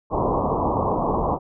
white low-pass noise, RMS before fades -22 dBFS, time 0.1-1.39 s, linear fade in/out 50 ms, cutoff 1100 Hz, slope 96 dB/octave, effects none

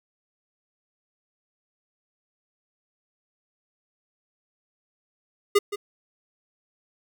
square tone with echo, 407.9 Hz, G#4, 31 cents flat, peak -15 dBFS, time 5.55-5.59 s, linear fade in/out 10 ms, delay 170 ms, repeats 1, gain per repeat -13 dB, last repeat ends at 5.76 s, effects none

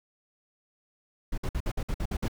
brown noise bursts, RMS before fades -29 dBFS, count 9, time 1.32-2.282 s, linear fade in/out 5 ms, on 58 ms, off 55 ms, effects none

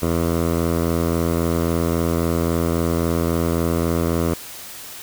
10% pulse tone with low-pass filter, 83.7 Hz, E2, 27 cents sharp, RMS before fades -20 dBFS, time 0.02-4.34 s, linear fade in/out 5 ms, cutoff 1100 Hz, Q 0.89, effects white hiss -36 dBFS RMS until 5.02 s

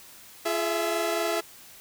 sawtooth tone cluster, 343.6 / 422 / 663 Hz, F4 / G#4 / E5, -28 / +28 / +10 cents, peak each -27 / -27 / -24 dBFS, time 0.45-1.41 s, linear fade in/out 10 ms, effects white hiss -49 dBFS RMS until 1.8 s

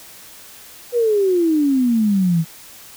sine exponential sweep, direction down, 493.9 to 158.2 Hz, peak -13 dBFS, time 0.92-2.45 s, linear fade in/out 50 ms, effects white hiss -41 dBFS RMS until 2.96 s

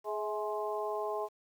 harmonic tone with a mistuned harmonic, 210.2 Hz, G#3, 21 cents sharp, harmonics 2 / 3 / 4 / 5, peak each -36 / -38 / -39 / -40 dBFS, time 0.04-1.29 s, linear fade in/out 50 ms, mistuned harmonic 3, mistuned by +44 cents, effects 10-bit

